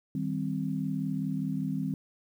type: chord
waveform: sine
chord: C minor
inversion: first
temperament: just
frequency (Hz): 156.98 / 196.22 / 261.6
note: Eb3 / G3 / C4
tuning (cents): +16 / +2 / 0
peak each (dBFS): -33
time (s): 0.15-1.94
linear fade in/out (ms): 2
effects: 10-bit